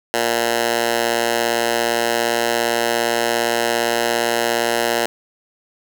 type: tone with high-pass filter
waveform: 10% pulse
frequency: 117.4 Hz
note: A#2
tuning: 13 cents sharp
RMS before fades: -19 dBFS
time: 0.14-5.06 s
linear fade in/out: 0 ms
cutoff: 480 Hz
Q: 0.65
effects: none